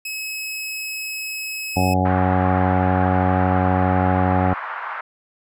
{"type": "tone", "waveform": "sawtooth", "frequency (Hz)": 2568, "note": "E7", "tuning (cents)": -46, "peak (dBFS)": -23, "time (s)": [0.05, 1.94], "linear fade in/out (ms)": 5}
{"type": "harmonic tone", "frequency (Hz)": 92.5, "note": "F#2", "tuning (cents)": 0, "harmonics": [1, 2, 3, 4, 5, 6, 7, 8, 9], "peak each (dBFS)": [-20, -22, -24, -31, -32, -27, -31, -23, -25], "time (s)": [1.76, 4.54], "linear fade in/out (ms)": 10}
{"type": "band-pass noise", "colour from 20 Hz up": "pink", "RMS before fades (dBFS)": -29, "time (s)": [2.05, 5.01], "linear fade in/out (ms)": 5, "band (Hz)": [950, 1600], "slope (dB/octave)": 24}
{"effects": []}